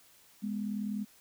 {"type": "tone pair together", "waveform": "sine", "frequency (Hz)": [206.9, 246.9], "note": ["G#3", "B3"], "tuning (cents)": [-6, 0], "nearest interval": "minor third", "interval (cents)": 306, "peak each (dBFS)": [-33, -39], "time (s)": [0.42, 1.05], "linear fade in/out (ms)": 20, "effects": ["white hiss -61 dBFS RMS until 1.2 s"]}